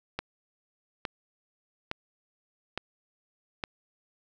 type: click train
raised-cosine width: 0.3 ms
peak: -15 dBFS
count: 5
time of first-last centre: 0.19-3.638 s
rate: 1.16 Hz
effects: none